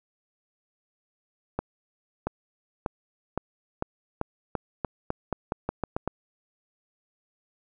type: accelerating click train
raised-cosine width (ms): 1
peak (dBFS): -13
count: 15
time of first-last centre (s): 1.59-6.076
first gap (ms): 680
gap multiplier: 0.87
effects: none